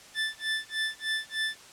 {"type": "tone with tremolo", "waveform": "25% pulse", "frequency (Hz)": 1760, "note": "A6", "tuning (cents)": 0, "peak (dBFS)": -22, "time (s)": [0.14, 1.57], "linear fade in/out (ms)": 50, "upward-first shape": "sine", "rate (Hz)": 3.3, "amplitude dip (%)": 100, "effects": ["white hiss -50 dBFS RMS until 1.72 s", "low-pass 8000 Hz 12 dB/octave"]}